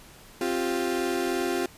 35% pulse chord, C suspended fourth, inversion none, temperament equal with one note detuned, 264.2 / 349.2 / 392 Hz, C4 / F4 / G4, +17 / 0 / 0 cents, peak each -30 / -26 / -29 dBFS, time 0.41-1.66 s, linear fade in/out 2 ms, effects pink hiss -50 dBFS RMS until 1.77 s + resampled to 32000 Hz

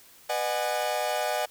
40% pulse chord, G# minor seventh, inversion first, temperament equal with one note detuned, 493.9 / 607 / 740 / 830.6 Hz, B4 / D#5 / F#5 / G#5, 0 / -43 / 0 / 0 cents, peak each -35 / -29 / -30 / -32 dBFS, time 0.29-1.46 s, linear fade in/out 10 ms, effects white hiss -54 dBFS RMS until 1.5 s

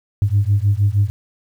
sine beating tone pair, 98.4 / 104.8 Hz, G2 / G#2, +7 / +16 cents, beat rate 6.4 Hz, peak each -15 dBFS, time 0.22-1.1 s, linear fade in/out 0 ms, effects tanh soft clip ceiling -7 dBFS + 8-bit

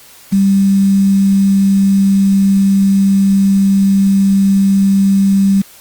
sine tone with quantisation, 196 Hz, G3, in tune, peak -7 dBFS, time 0.32-5.62 s, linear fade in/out 10 ms, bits 5, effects white hiss -40 dBFS RMS until 5.8 s + Opus 48 kbps

